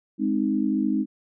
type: chord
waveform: sine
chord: Ab major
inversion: none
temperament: equal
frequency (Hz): 207.7 / 261.6 / 311.1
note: Ab3 / C4 / Eb4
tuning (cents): 0 / 0 / 0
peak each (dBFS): -25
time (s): 0.18-1.06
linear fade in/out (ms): 50
effects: none